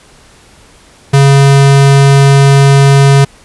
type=tone; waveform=square; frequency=138.59 Hz; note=C#3; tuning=in tune; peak=-3 dBFS; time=1.13-3.25 s; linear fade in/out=10 ms; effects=pink hiss -41 dBFS RMS until 3.44 s + resampled to 24000 Hz